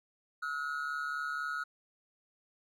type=tone pair together; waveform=triangle; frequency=1297 / 1441 Hz; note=E6 / F#6; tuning=-28 / -46 cents; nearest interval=major second; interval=182 cents; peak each=-36 / -34 dBFS; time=0.42-1.64 s; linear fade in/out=10 ms; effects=none